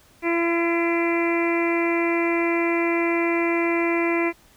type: harmonic tone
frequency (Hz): 338.4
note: E4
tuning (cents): +45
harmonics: 1 / 2 / 3 / 4 / 5 / 6 / 7 / 8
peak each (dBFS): -21 / -29 / -30 / -36 / -37 / -29 / -28 / -40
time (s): 0.22-4.33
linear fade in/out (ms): 50
effects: pink hiss -55 dBFS RMS until 4.56 s